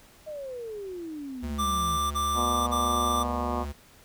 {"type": "exponential sweep", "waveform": "sine", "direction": "down", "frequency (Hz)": [630, 155.56], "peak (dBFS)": -34, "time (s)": [0.26, 1.98], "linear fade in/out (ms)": 20}
{"type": "tone", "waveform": "square", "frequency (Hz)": 72.2, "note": "D2", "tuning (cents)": -29, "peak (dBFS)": -33, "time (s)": [1.42, 3.73], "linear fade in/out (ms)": 20}
{"type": "tone bursts", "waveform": "square", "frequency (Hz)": 1180, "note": "D6", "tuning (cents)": 8, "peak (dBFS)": -26, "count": 3, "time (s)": [1.58, 3.24], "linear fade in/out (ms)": 20, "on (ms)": 530, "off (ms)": 35}
{"type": "harmonic tone", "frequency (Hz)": 120.9, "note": "B2", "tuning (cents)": -36, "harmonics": [2, 3, 4, 5, 6, 7, 8, 9, 10], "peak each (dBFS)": [-33, -40, -40, -36, -36, -38, -37, -35, -39], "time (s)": [2.34, 3.66], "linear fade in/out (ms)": 50}
{"effects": ["pink hiss -55 dBFS RMS until 4.04 s"]}